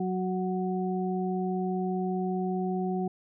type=harmonic tone; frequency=185 Hz; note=F#3; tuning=in tune; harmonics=1 / 2 / 4; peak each=-29 / -32 / -35 dBFS; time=0-3.08 s; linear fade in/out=5 ms; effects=none